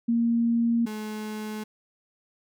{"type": "tone pair in turn", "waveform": ["sine", "35% pulse"], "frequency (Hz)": [233.1, 214.3], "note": ["A#3", "A3"], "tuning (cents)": [0, -45], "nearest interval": "minor second", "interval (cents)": 145, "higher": "first", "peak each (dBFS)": [-20, -30], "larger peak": "first", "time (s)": [[0.08, 0.86], [0.86, 1.64]], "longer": "neither", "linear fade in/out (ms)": 10, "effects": []}